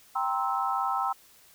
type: chord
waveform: sine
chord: C dominant seventh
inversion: second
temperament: just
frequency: 784.9 / 941.9 / 1046.5 / 1308.1 Hz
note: G5 / Bb5 / C6 / E6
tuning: +2 / +18 / 0 / -14 cents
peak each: -30 / -33 / -32 / -30 dBFS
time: 0.15-1.13 s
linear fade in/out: 10 ms
effects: white hiss -57 dBFS RMS until 1.54 s